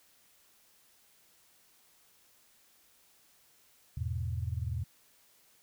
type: chord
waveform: sine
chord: E major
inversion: none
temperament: equal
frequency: 82.41 / 103.83 / 123.47 Hz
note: E2 / G#2 / B2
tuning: 0 / 0 / 0 cents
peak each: -35 / -37 / -37 dBFS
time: 3.97-4.84 s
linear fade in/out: 5 ms
effects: white hiss -65 dBFS RMS until 5.62 s